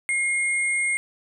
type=tone pair together; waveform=sine; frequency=2142 / 8568 Hz; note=C7 / C9; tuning=+40 / +40 cents; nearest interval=2 octaves; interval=2400 cents; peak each=-21 / -30 dBFS; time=0.09-0.97 s; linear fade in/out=0 ms; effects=none